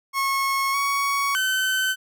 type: tone with pitch steps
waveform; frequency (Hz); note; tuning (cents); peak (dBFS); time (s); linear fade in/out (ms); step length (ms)
30% pulse; 1092 / 1118 / 1528; C#6 / C#6 / G6; -26 / +14 / -45; -18; 0.13-1.96; 50; 610
effects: none